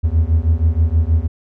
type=beating tone pair; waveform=triangle; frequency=77.7 / 84 Hz; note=D#2 / E2; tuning=-2 / +33 cents; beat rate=6.3 Hz; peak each=-13 dBFS; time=0.03-1.28 s; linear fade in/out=20 ms; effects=none